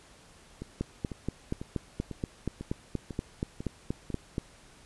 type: two click trains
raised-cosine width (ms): 3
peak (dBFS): -17 / -24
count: 16 / 8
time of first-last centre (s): 0.81-4.381 / 0.62-4.103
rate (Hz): 4.2 / 2.01
effects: pink hiss -56 dBFS RMS until 4.85 s + resampled to 24000 Hz